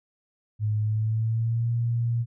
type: tone with pitch glide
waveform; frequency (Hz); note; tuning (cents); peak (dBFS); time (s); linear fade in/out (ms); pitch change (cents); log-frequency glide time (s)
sine; 106.6 to 117.6; G#2 to A#2; +46 to +16; -22; 0.59-2.26; 50; +170; 0.8-1.71
effects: none